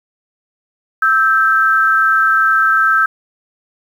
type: tone pair together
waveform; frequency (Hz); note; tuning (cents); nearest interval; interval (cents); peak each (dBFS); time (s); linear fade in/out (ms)
sine; 1310.5 / 1568; E6 / G6; -11 / 0; minor third; 311; -12; 1.02-3.06; 5
effects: 7-bit